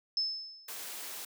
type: tone with exponential decay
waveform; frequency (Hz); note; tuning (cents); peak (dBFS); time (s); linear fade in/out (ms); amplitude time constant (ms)
sine; 5240; E8; -11; -26; 0.17-0.86; 2; 150
type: noise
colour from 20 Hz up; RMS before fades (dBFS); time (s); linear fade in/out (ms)
white; -42; 0.68-1.25; 5
effects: high-pass 300 Hz 12 dB/octave